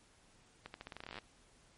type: accelerating click train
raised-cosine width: 0.3 ms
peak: -29 dBFS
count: 17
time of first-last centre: 0.66-1.187 s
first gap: 81 ms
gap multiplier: 0.86
effects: pink hiss -66 dBFS RMS until 1.77 s + MP3 48 kbps